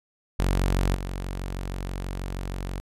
sawtooth tone with level steps, 46.25 Hz, F#1, in tune, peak -17 / -26 dBFS, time 0.39-2.8 s, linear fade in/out 0 ms, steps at 0.94 s, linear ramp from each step 20 ms, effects resampled to 32000 Hz

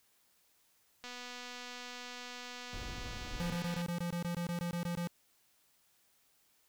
click train, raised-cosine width 0.2 ms, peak -29 dBFS, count 684, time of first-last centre 1.04-3.816 s, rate 246 Hz
brown noise, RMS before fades -44 dBFS, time 2.73-3.56 s, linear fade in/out 0 ms
square tone bursts, 172.9 Hz, F3, 17 cents flat, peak -35 dBFS, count 14, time 3.4-5.073 s, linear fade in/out 0 ms, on 100 ms, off 21 ms
effects white hiss -71 dBFS RMS until 6.68 s

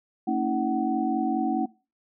sine tone cluster, 227.6 / 277.6 / 322.2 / 749 Hz, A#3 / C#4 / E4 / F#5, -41 / +3 / -39 / +21 cents, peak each -28 dBFS, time 0.27-1.66 s, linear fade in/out 10 ms, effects noise-tail reverb RT60 0.3 s tail -20 dB re dry

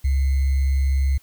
sine tone with sample-and-hold, 67.8 Hz, C#2, 38 cents flat, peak -16 dBFS, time 0.04-1.18 s, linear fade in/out 10 ms, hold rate 2100 Hz, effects white hiss -56 dBFS RMS until 1.22 s

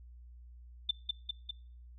sine tone with echo, 3547 Hz, A7, 13 cents sharp, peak -26 dBFS, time 0.89-0.91 s, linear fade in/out 5 ms, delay 200 ms, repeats 3, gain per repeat -3 dB, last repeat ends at 1.51 s, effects noise-tail reverb RT60 0.5 s tail -23 dB re dry + added 60 Hz sine -50 dBFS peak until 1.98 s

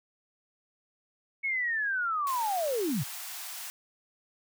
sine linear sweep, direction down, 2217 to 105 Hz, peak -27 dBFS, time 1.43-3.04 s, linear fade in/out 20 ms
white high-pass noise, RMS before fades -40 dBFS, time 2.27-3.7 s, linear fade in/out 0 ms, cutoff 650 Hz, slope 96 dB/octave
effects none

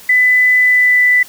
sine tone with pitch glide, 2000 to 1987.3 Hz, B6 to B6, +21 to +10 cents, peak -7 dBFS, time 0.09-1.23 s, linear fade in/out 5 ms, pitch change -11 cents, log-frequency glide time 0.58-1.04 s, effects white hiss -38 dBFS RMS until 1.28 s

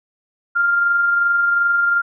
sine tone with amplitude modulation, 1396.9 Hz, F6, in tune, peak -12 dBFS, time 0.55-2.02 s, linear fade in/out 20 ms, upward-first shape sine, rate 22.7 Hz, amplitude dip 30%, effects none

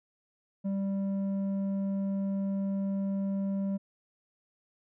square tone with low-pass filter, 196 Hz, G3, in tune, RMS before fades -31 dBFS, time 0.64-3.78 s, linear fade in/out 20 ms, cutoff 430 Hz, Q 1.2, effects none

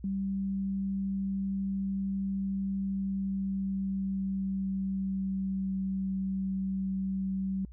sine tone with pitch glide, 194.6 to 191.48 Hz, G3 to G3, -12 to -40 cents, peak -29 dBFS, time 0.04-7.65 s, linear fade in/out 2 ms, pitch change -28 cents, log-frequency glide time 2.78-5.74 s, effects added 60 Hz sine -45 dBFS peak until 7.72 s

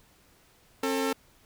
sawtooth tone pair together, 268.7 / 446.6 Hz, C4 / A4, +46 / +26 cents, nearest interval major sixth, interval 880 cents, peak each -25 dBFS, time 0.83-1.13 s, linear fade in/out 5 ms, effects pink hiss -61 dBFS RMS until 1.45 s

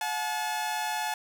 sawtooth tone pair together, 723.2 / 860 Hz, F#5 / A5, -40 / -40 cents, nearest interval minor third, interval 300 cents, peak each -31 / -26 dBFS, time 0.01-1.14 s, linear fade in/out 2 ms, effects none

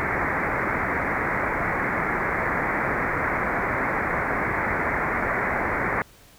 white low-pass noise, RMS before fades -25 dBFS, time 0-6.02 s, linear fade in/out 0 ms, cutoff 2200 Hz, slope 96 dB/octave, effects pink hiss -52 dBFS RMS until 6.38 s

